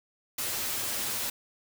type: noise with comb filter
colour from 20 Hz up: white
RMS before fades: -32 dBFS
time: 0.38-1.3 s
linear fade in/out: 5 ms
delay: 8.6 ms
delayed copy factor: +0.55
effects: none